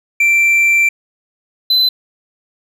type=tone pair in turn; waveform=triangle; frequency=2349 / 4035 Hz; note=D7 / B7; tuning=0 / +36 cents; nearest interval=major sixth; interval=936 cents; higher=second; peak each=-7 / -8 dBFS; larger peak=first; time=0.2-0.89 / 1.7-1.89 s; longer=first; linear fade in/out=5 ms; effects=none